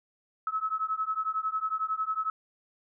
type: beating tone pair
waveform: sine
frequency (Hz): 1288 / 1299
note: E6 / E6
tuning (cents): -41 / -26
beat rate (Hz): 11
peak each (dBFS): -31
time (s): 0.47-2.3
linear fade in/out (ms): 2
effects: none